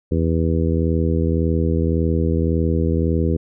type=harmonic tone; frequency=81.8 Hz; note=E2; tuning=13 cents flat; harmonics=1 / 2 / 3 / 4 / 5 / 6; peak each=-19 / -22 / -24 / -25 / -26 / -27 dBFS; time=0.11-3.37 s; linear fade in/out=10 ms; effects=none